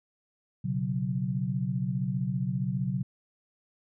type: chord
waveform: sine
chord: B suspended second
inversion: none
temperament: equal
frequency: 123.47 / 138.59 / 185 Hz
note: B2 / C#3 / F#3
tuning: 0 / 0 / 0 cents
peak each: -32 / -31 / -31 dBFS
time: 0.64-3.03 s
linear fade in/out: 10 ms
effects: none